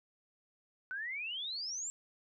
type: exponential sweep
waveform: sine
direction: up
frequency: 1480 to 7600 Hz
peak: -37 dBFS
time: 0.91-1.9 s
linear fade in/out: 0 ms
effects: none